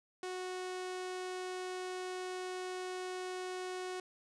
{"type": "tone", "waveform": "sawtooth", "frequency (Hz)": 367.8, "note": "F#4", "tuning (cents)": -10, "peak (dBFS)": -35, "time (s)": [0.23, 4], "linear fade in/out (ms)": 2, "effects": ["resampled to 22050 Hz", "11-bit"]}